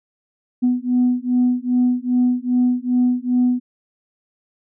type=beating tone pair; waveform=sine; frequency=246.9 / 249.4 Hz; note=B3 / B3; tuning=0 / +17 cents; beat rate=2.5 Hz; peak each=-17 dBFS; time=0.62-3.6 s; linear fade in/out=20 ms; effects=tanh soft clip ceiling -9 dBFS